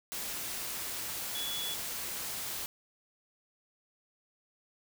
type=tone in noise; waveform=sine; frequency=3400 Hz; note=G#7; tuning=40 cents sharp; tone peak=-36 dBFS; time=1.35-1.74 s; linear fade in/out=0 ms; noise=white; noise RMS=-38 dBFS; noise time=0.12-2.66 s; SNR=-1 dB; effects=none